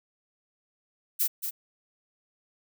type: noise with echo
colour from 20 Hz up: violet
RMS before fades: -25 dBFS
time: 1.19-1.28 s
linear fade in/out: 20 ms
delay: 230 ms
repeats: 1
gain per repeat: -7 dB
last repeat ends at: 1.51 s
effects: none